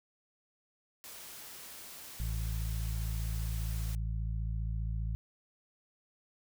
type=noise; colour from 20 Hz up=white; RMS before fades=-48 dBFS; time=1.04-3.95 s; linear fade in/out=0 ms
type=harmonic tone; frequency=55 Hz; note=A1; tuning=in tune; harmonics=1 / 2 / 3; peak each=-33 / -38 / -45 dBFS; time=2.2-5.15 s; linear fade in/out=0 ms
effects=none